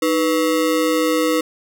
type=ring-modulated tone; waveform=square; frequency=402.7 Hz; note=G4; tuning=47 cents sharp; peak=-13 dBFS; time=0.02-1.41 s; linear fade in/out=5 ms; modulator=90.6 Hz; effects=none